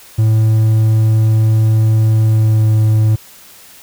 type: tone with pitch glide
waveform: triangle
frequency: 110 to 108.8 Hz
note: A2 to A2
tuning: 0 to -19 cents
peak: -6 dBFS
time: 0.18-3.16 s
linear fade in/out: 10 ms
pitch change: -19 cents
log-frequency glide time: 2.25-2.72 s
effects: white hiss -40 dBFS RMS until 3.82 s